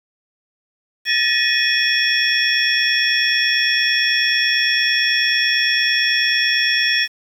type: tone cluster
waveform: sine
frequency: 1764 / 1893 / 2488 / 3370 / 5460 Hz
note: A6 / A#6 / D#7 / G#7 / F8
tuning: +4 / +26 / -1 / +25 / -40 cents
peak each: -21 dBFS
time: 1.05-7.08 s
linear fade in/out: 50 ms
effects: 7-bit